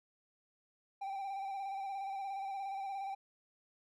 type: tone with vibrato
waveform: triangle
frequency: 784 Hz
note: G5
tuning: in tune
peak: -36 dBFS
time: 1.01-3.15 s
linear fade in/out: 10 ms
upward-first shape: square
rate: 17 Hz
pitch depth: 28 cents each way
effects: none